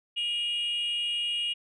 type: tone with frequency modulation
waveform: sine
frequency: 2860 Hz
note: F7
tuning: 41 cents sharp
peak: -25 dBFS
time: 0.16-1.54 s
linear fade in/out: 20 ms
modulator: 448 Hz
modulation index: 0.37
effects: tanh soft clip ceiling -25 dBFS

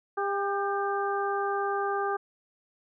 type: harmonic tone with a mistuned harmonic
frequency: 400 Hz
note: G4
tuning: 35 cents sharp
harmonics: 1 / 2 / 3 / 4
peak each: -30 / -31 / -32 / -36 dBFS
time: 0.17-2.17 s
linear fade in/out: 10 ms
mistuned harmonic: 4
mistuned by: -32 cents
effects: none

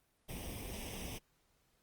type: noise with comb filter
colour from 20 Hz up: pink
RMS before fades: -44 dBFS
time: 0.28-1.19 s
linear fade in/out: 20 ms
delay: 0.35 ms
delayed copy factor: +0.75
effects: pink hiss -75 dBFS RMS until 1.82 s + Opus 32 kbps

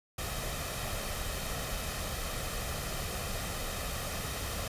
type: noise with comb filter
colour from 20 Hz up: pink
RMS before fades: -36 dBFS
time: 0.18-4.68 s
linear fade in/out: 5 ms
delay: 1.6 ms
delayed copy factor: +0.5
effects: resampled to 32000 Hz

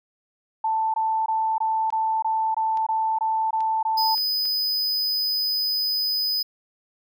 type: tone bursts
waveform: sine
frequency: 884 Hz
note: A5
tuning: 8 cents sharp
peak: -20 dBFS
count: 11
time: 0.64-4.15 s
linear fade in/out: 5 ms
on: 300 ms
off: 21 ms
type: clicks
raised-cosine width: 0.2 ms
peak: -26 dBFS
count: 5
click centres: 1.904 / 2.773 / 3.606 / 4.179 / 4.455 s
type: tone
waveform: square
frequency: 5000 Hz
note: D#8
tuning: 8 cents sharp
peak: -22 dBFS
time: 3.97-6.43 s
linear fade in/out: 10 ms
effects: none

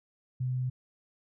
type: tone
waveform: sine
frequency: 127.3 Hz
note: C3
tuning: 47 cents flat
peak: -28 dBFS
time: 0.4-0.7 s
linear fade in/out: 10 ms
effects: none

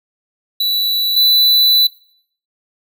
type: tone pair in turn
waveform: square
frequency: 3951 / 3981 Hz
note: B7 / B7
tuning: 0 / +13 cents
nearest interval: unison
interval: 13 cents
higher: second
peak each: -14 / -10 dBFS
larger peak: second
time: 0.6-1.16 / 1.16-1.87 s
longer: second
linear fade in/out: 5 ms
effects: noise-tail reverb RT60 0.6 s tail -18 dB re dry

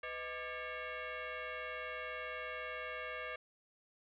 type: tone with frequency modulation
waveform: sine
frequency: 501 Hz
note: B4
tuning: 25 cents sharp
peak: -40 dBFS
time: 0.03-3.36 s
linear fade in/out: 5 ms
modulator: 564 Hz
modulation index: 4
effects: none

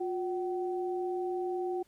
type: tone pair together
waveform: sine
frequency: 358.6 / 759.8 Hz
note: F4 / F#5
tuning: +46 / +46 cents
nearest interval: octave + minor second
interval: 1300 cents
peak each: -31 / -37 dBFS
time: 0-1.83 s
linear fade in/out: 10 ms
effects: pink hiss -68 dBFS RMS until 1.87 s + MP3 64 kbps

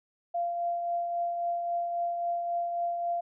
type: tone with tremolo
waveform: sine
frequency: 691 Hz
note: F5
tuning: 19 cents flat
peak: -26 dBFS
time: 0.34-3.21 s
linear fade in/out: 10 ms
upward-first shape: triangle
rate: 3.7 Hz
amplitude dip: 40%
effects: none

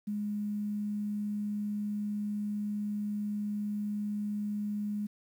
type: tone with quantisation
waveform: sine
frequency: 207.7 Hz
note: G#3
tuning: in tune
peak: -31 dBFS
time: 0.07-5.07 s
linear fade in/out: 10 ms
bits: 10
effects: none

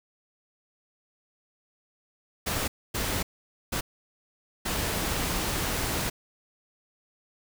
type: noise bursts at uneven times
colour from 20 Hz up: pink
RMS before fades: -29 dBFS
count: 4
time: 2.46-2.68 / 2.94-3.23 / 3.72-3.81 / 4.65-6.1 s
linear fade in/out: 10 ms
effects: none

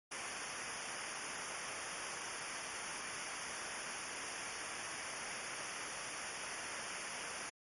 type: noise with comb filter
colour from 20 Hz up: pink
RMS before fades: -44 dBFS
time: 0.11-7.5 s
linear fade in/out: 10 ms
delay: 0.25 ms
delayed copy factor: -1
effects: MP3 48 kbps

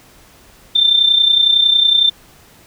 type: tone with amplitude modulation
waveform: sine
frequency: 3574 Hz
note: A7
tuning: 26 cents sharp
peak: -6 dBFS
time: 0.75-2.1 s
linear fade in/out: 10 ms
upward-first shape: sine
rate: 30.9 Hz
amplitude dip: 65%
effects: pink hiss -46 dBFS RMS until 2.66 s

